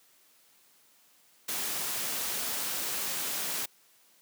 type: noise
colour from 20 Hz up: white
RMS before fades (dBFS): -33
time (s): 1.48-3.66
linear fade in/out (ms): 10
effects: white hiss -63 dBFS RMS until 4.21 s + high-pass 150 Hz 12 dB/octave